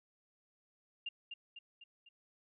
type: tone with echo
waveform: sine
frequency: 2800 Hz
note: F7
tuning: 4 cents sharp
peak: -37 dBFS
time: 1.06-1.09 s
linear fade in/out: 5 ms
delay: 250 ms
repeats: 4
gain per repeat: -5 dB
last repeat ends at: 2.09 s
effects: none